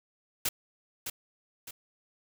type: noise with echo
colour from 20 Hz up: white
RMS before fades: -29 dBFS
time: 0.45-0.49 s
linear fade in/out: 5 ms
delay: 610 ms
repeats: 2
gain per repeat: -7 dB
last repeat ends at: 1.71 s
effects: none